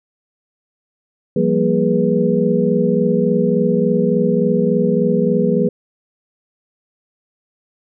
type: tone cluster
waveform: sine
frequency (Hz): 172.4 / 195.9 / 235.8 / 414.7 / 489.8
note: F3 / G3 / A#3 / G#4 / B4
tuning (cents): -22 / -1 / +20 / -3 / -14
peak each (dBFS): -19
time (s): 1.36-5.69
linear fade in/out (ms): 5
effects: none